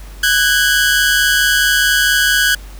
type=tone pair together; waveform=sawtooth; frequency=1494.5 / 1639 Hz; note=F#6 / G#6; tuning=+17 / -23 cents; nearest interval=major second; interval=160 cents; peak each=-10 dBFS; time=0.23-2.55 s; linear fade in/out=5 ms; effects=added 48 Hz sine -30 dBFS peak until 2.79 s + pink hiss -41 dBFS RMS until 2.79 s